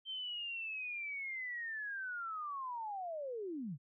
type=linear sweep; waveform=sine; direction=down; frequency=3136 to 123.2 Hz; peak=-39 dBFS; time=0.05-3.78 s; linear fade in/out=50 ms; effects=none